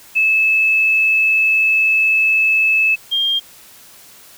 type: tone pair in turn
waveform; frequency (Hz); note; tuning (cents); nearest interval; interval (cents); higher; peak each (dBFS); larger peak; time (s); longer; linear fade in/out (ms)
sine; 2608 / 3208; E7 / G7; -19 / +39; major third; 358; second; -11 / -14; first; 0.15-2.96 / 3.11-3.4; first; 20
effects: white hiss -43 dBFS RMS until 4.37 s